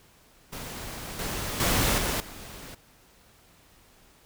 pink noise with level steps, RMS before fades -38 / -32 / -24 / -28 / -43 dBFS, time 0.52-2.75 s, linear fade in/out 10 ms, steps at 1.19 / 1.6 / 1.98 / 2.2 s, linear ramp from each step 2 ms, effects pink hiss -58 dBFS RMS until 4.25 s

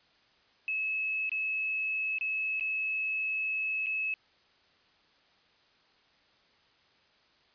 sine tone with dropouts, 2588 Hz, E7, 32 cents flat, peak -29 dBFS, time 0.68-4.14 s, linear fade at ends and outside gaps 1 ms, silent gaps 1.294-1.317 / 2.185-2.21 / 2.598-2.608 / 3.861-3.867 s, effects white hiss -65 dBFS RMS until 7.54 s + resampled to 11025 Hz

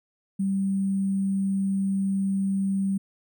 sine tone with sample-and-hold, 194.4 Hz, G3, 14 cents flat, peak -22 dBFS, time 0.39-2.98 s, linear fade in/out 10 ms, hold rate 8820 Hz, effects none

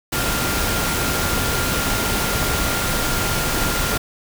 sine tone in noise, 1396.9 Hz, F6, in tune, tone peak -28 dBFS, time 0.12-3.98 s, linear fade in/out 10 ms, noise pink, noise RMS -21 dBFS, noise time 0.12-3.98 s, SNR -10 dB, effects none

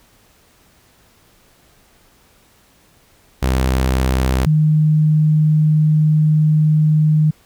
sawtooth / sine tone pair in turn, 64.7 / 153.88 Hz, C2 / D#3, -19 / -19 cents, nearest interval octave + minor third, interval 1500 cents, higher second, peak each -10 dBFS, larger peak neither, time 3.42-4.46 / 4.46-7.31 s, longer second, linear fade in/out 10 ms, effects pink hiss -53 dBFS RMS until 7.45 s

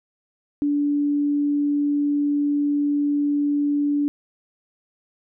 sine tone, 289.7 Hz, D4, 24 cents flat, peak -18 dBFS, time 0.62-4.08 s, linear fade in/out 0 ms, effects none

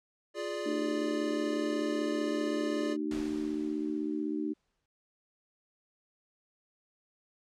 square chord, D diminished, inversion first, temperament equal, 349.2 / 415.3 / 587.3 Hz, F4 / Ab4 / D5, 0 / 0 / 0 cents, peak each -40 / -39 / -38 dBFS, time 0.34-2.97 s, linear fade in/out 50 ms
harmonic tone, 76 Hz, D#2, 40 cents flat, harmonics 3 / 4 / 5, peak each -38 / -32 / -39 dBFS, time 0.65-4.54 s, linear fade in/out 20 ms
pink noise with exponential decay, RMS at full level -43 dBFS, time 3.11-4.86 s, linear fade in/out 2 ms, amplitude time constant 380 ms
effects low-pass 7000 Hz 12 dB/octave

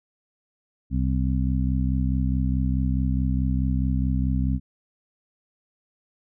harmonic tone, 64.7 Hz, C2, 19 cents flat, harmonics 1 / 2 / 3 / 4, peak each -23 / -26 / -28 / -29 dBFS, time 0.9-4.6 s, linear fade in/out 50 ms, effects none

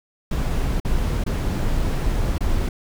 brown noise with dropouts, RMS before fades -21 dBFS, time 0.31-2.69 s, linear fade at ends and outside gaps 5 ms, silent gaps 0.801-0.848 / 1.239-1.263 / 2.382-2.406 s, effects none

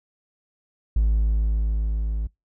triangle tone with level ramp, 53.7 Hz, A1, 41 cents flat, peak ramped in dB -13 to -21 dBFS, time 0.96-2.27 s, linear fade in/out 5 ms, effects noise-tail reverb RT60 0.2 s tail -25 dB re dry + tanh soft clip ceiling -11 dBFS

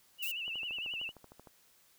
sine tone with vibrato, 2789 Hz, F7, 3 cents flat, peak -36 dBFS, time 0.18-1.12 s, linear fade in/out 50 ms, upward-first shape sine, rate 11 Hz, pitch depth 110 cents each way
violet noise, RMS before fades -39 dBFS, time 0.22-0.32 s, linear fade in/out 10 ms
click train, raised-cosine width 1 ms, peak -38 dBFS, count 14, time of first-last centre 0.48-1.472 s, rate 13.1 Hz
effects white hiss -66 dBFS RMS until 1.98 s

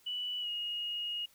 sine tone with pitch glide, 2960 to 2872 Hz, F#7 to F7, 0 to +48 cents, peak -34 dBFS, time 0.06-1.26 s, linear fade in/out 10 ms, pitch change -52 cents, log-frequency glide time 0.4-0.48 s, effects white hiss -65 dBFS RMS until 1.34 s

